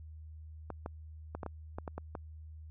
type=clicks; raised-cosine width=1 ms; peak=-25 dBFS; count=9; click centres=0.703 / 0.861 / 1.35 / 1.432 / 1.463 / 1.785 / 1.878 / 1.98 / 2.152 s; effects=added 78 Hz sine -46 dBFS peak until 2.7 s